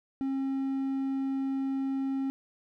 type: tone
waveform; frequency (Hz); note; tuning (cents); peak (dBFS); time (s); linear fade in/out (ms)
triangle; 269.5; C#4; -49; -26; 0.21-2.3; 0
effects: none